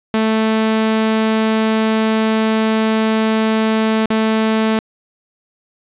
sawtooth tone with dropouts, 220 Hz, A3, in tune, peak -9 dBFS, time 0.14-4.79 s, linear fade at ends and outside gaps 0 ms, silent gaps 4.058-4.103 s, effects resampled to 8000 Hz + 8-bit

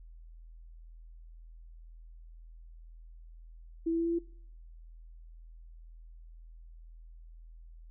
sine tone with pitch steps, 329.6 / 331.9 / 334.2 / 336.5 / 338.9 Hz, E4 / E4 / E4 / E4 / E4, 0 / +12 / +24 / +36 / +48 cents, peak -27 dBFS, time 3.86-4.19 s, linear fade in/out 10 ms, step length 66 ms, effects noise-tail reverb RT60 0.6 s tail -21 dB re dry + added 41 Hz sine -48 dBFS peak until 7.9 s

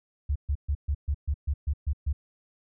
sine tone bursts, 71.8 Hz, D2, 39 cents flat, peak -23 dBFS, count 10, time 0.29-2.13 s, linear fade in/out 10 ms, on 67 ms, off 130 ms, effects none

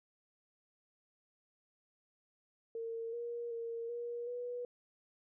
sine tone with pitch steps, 457 / 473 / 462.6 / 475.7 / 487.8 Hz, A#4 / A#4 / A#4 / A#4 / B4, -34 / +25 / -13 / +35 / -21 cents, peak -38 dBFS, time 2.75-4.65 s, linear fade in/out 2 ms, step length 380 ms, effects none

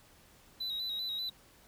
triangle tone with vibrato, 3902 Hz, B7, 22 cents flat, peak -33 dBFS, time 0.6-1.3 s, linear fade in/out 10 ms, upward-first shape square, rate 5.1 Hz, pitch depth 41 cents each way, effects pink hiss -61 dBFS RMS until 1.67 s

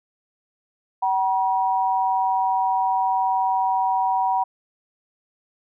sine tone pair together, 760.8 / 960 Hz, F#5 / B5, +48 / -49 cents, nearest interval major third, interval 403 cents, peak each -21 dBFS, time 1.02-4.44 s, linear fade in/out 10 ms, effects none

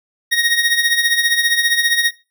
25% pulse tone with tremolo, 1871 Hz, A#6, 6 cents sharp, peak -7 dBFS, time 0.31-2.11 s, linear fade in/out 20 ms, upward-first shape triangle, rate 15 Hz, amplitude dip 75%, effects noise-tail reverb RT60 0.3 s tail -18 dB re dry

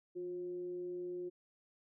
sine tone with frequency modulation, 356.5 Hz, F4, 36 cents sharp, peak -39 dBFS, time 0.15-1.3 s, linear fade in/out 20 ms, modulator 185 Hz, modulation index 0.22, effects none

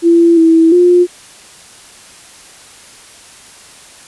sine tone with pitch steps, 337.8 / 326.8 / 354.5 Hz, E4 / E4 / F4, +42 / -15 / +26 cents, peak -4 dBFS, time 0.02-1.07 s, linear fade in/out 50 ms, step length 350 ms, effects white hiss -38 dBFS RMS until 4.07 s + resampled to 24000 Hz

